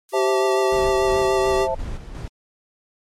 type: noise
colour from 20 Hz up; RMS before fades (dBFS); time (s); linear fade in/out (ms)
violet; -39; 0.09-0.84; 0
type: tone with vibrato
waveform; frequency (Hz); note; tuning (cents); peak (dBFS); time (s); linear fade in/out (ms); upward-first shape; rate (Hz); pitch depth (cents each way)
square; 388.4; G4; -16; -19; 0.12-1.68; 50; triangle; 6.8; 23
type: chord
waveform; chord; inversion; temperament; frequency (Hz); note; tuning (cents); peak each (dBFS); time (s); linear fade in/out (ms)
sine; A minor; first; just; 528 / 660 / 880; C5 / E5 / A5; +16 / +2 / 0; -24 / -24 / -25; 0.13-1.75; 10
type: noise with tremolo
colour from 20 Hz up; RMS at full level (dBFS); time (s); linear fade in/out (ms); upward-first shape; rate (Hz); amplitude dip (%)
brown; -29; 0.72-2.28; 2; square; 2.8; 50
effects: low-pass 9000 Hz 12 dB/octave + MP3 64 kbps